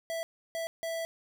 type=tone bursts at uneven times; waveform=square; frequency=659.3 Hz; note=E5; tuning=in tune; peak=-33 dBFS; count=3; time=0.1-0.23 / 0.55-0.67 / 0.83-1.05 s; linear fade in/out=0 ms; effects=none